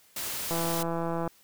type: noise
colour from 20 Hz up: white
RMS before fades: -34 dBFS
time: 0.16-0.83 s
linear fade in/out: 5 ms
type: click train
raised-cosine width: 1 ms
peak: -18 dBFS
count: 129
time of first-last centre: 0.51-1.276 s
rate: 167 Hz
effects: white hiss -60 dBFS RMS until 1.43 s